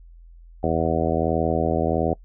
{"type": "harmonic tone", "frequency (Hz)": 81.4, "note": "E2", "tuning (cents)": -21, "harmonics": [1, 2, 3, 4, 5, 6, 7, 8, 9], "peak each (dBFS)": [-28, -28, -28, -28, -28, -28, -28, -28, -28], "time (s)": [0.63, 2.14], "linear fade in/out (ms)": 5, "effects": ["noise-tail reverb RT60 0.1 s tail -24 dB re dry", "added 42 Hz sine -43 dBFS peak until 2.24 s"]}